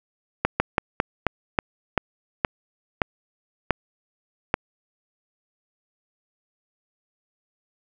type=slowing click train; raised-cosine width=0.5 ms; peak=-3 dBFS; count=11; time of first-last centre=0.45-4.541 s; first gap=150 ms; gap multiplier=1.21; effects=none